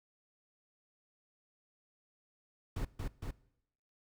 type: noise with echo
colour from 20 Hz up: brown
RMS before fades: -36 dBFS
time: 2.76-2.85 s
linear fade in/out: 5 ms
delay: 230 ms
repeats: 2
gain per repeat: -2 dB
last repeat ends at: 3.31 s
effects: noise-tail reverb RT60 0.8 s tail -21 dB re dry